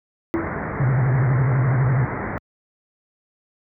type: low-pass noise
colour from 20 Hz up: pink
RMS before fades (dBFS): -26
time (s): 0.34-2.38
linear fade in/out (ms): 0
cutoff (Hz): 2100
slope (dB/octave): 96
type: tone with exponential decay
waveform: sine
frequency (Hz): 332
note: E4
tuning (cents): +12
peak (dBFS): -17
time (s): 0.34-0.63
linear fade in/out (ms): 0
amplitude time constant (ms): 63
type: tone with vibrato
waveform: sine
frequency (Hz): 130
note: C3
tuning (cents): -11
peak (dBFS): -15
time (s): 0.8-2.05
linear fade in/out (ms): 2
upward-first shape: sine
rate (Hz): 12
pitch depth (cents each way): 130
effects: high-pass 80 Hz 12 dB/octave